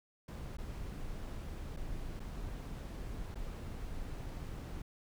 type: noise with dropouts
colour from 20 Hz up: brown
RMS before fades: -42 dBFS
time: 0.28-4.82 s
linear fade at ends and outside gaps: 5 ms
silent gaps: 0.57-0.583 / 1.765-1.77 / 2.196-2.201 / 3.346-3.355 s
effects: none